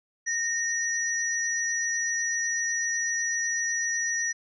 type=tone pair together; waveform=sine; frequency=1844 / 5854 Hz; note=A#6 / F#8; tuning=-19 / -19 cents; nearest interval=octave + minor sixth; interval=2000 cents; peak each=-28 dBFS; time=0.26-4.33 s; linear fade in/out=20 ms; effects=none